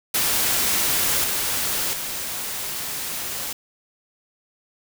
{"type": "noise with level steps", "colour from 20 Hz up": "white", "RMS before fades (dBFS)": [-21, -24, -29], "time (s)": [0.14, 3.53], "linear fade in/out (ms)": 5, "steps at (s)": [1.24, 1.93], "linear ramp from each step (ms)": 2, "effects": []}